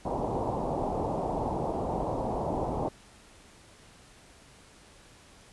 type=low-pass noise; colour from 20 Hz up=white; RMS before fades=-31 dBFS; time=0.05-2.89 s; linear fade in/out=5 ms; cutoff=920 Hz; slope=48 dB/octave; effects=pink hiss -55 dBFS RMS until 5.52 s + resampled to 24000 Hz